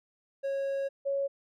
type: tone pair in turn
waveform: triangle / sine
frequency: 549 / 554.4 Hz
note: C#5 / C#5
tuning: -17 / 0 cents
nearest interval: unison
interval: 17 cents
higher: second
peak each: -27 dBFS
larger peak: neither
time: 0.43-0.89 / 1.05-1.28 s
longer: first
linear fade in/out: 20 ms
effects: none